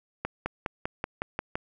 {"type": "accelerating click train", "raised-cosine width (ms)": 0.5, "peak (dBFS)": -14, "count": 8, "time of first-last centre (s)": [0.25, 1.555], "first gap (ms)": 210, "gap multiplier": 0.96, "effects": []}